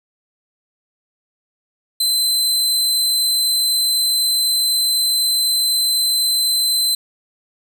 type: tone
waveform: sawtooth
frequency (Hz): 4062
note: B7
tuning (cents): +48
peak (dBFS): -12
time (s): 2-6.95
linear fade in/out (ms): 5
effects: none